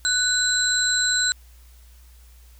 sine tone cluster, 1492 / 4017 / 7590 Hz, F#6 / B7 / A#8, +14 / +29 / +30 cents, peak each -23 dBFS, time 0.05-1.32 s, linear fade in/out 0 ms, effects added 60 Hz sine -46 dBFS peak until 2.59 s + white hiss -57 dBFS RMS until 2.59 s

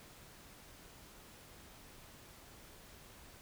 silence, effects pink hiss -57 dBFS RMS until 3.41 s

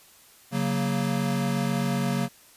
square chord, F# major, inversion second, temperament equal, 138.59 / 185 / 233.1 Hz, C#3 / F#3 / A#3, 0 / 0 / 0 cents, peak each -29 dBFS, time 0.51-2.29 s, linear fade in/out 50 ms, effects white hiss -54 dBFS RMS until 2.56 s + resampled to 32000 Hz

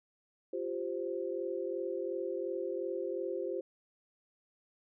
sine chord, F suspended second, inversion none, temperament equal, 349.2 / 392 / 523.3 Hz, F4 / G4 / C5, 0 / 0 / 0 cents, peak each -38 / -38 / -38 dBFS, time 0.53-3.61 s, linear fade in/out 5 ms, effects none

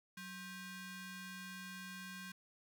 sawtooth ring-modulated tone, 880 Hz, A5, in tune, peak -40 dBFS, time 0.17-2.32 s, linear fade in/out 5 ms, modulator 694 Hz, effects none

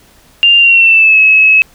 sine tone with pitch glide, 2794 to 2577 Hz, F7 to E7, 0 to -40 cents, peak -3 dBFS, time 0.43-1.62 s, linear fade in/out 0 ms, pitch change -140 cents, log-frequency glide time 0.58-1.19 s, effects pink hiss -45 dBFS RMS until 1.74 s

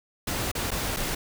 pink noise with dropouts, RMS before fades -29 dBFS, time 0.27-1.15 s, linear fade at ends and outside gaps 5 ms, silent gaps 0.516-0.551 / 0.707-0.715 / 0.964-0.968 s, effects none

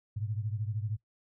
sine beating tone pair, 103.83 / 116.83 Hz, G#2 / A#2, 0 / +4 cents, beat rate 13 Hz, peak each -33 / -37 dBFS, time 0.16-0.97 s, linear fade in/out 10 ms, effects noise-tail reverb RT60 0.1 s tail -18 dB re dry

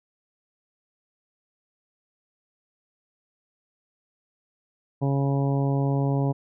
harmonic tone, 138.59 Hz, C#3, in tune, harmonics 1 / 2 / 3 / 4 / 5 / 6 / 7, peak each -22 / -28 / -32 / -34 / -36 / -38 / -39 dBFS, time 5.01-6.33 s, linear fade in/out 20 ms, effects none

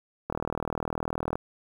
click train, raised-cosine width 1 ms, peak -15 dBFS, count 43, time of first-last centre 0.3-1.355 s, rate 39.8 Hz, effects 8-bit

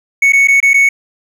triangle tone with dropouts, 2217 Hz, C#7, in tune, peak -4 dBFS, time 0.22-0.89 s, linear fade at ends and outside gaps 5 ms, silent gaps 0.323-0.332 / 0.474-0.483 / 0.603-0.627 / 0.734-0.741 s, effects none

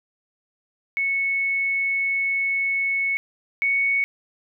sine tone pair in turn, 2206 / 2221 Hz, C#7 / C#7, -9 / +3 cents, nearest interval unison, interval 12 cents, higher second, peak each -20 / -18 dBFS, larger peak second, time 0.97-3.17 / 3.62-4.04 s, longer first, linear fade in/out 0 ms, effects none

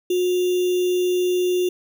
sine tone with sample-and-hold, 361.4 Hz, F#4, 41 cents flat, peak -17 dBFS, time 0.1-1.69 s, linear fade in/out 5 ms, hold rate 3150 Hz, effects none

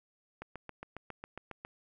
click train, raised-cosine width 0.5 ms, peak -27 dBFS, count 10, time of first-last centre 0.42-1.65 s, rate 7.32 Hz, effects none

